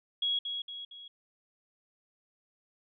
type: tone with echo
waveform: sine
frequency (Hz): 3322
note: G#7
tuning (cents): 0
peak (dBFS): -27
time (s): 0.22-0.39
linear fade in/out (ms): 5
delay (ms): 230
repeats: 3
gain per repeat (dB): -6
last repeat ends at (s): 1.08
effects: none